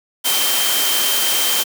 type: tone in noise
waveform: sine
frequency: 3136 Hz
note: G7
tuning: in tune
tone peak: -21 dBFS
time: 0.24-1.64 s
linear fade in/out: 20 ms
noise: white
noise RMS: -18 dBFS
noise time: 0.24-1.64 s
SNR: -6 dB
effects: high-pass 300 Hz 12 dB/octave